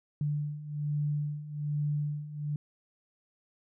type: beating tone pair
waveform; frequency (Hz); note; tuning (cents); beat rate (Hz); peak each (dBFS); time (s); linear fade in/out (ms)
sine; 146.83 / 148.03; D3 / D3; 0 / +14; 1.2; -35 / -31; 0.21-2.56; 2
effects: none